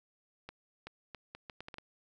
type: accelerating click train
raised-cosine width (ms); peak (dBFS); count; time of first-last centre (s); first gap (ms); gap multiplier
0.3; -28; 9; 0.49-1.784; 380; 0.73
effects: none